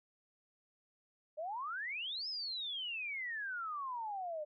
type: exponential two-way sweep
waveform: sine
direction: up then down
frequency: 587.3 to 5274 to 587.3 Hz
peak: -38 dBFS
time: 1.37-4.45 s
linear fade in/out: 20 ms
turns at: 2.28 s
effects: none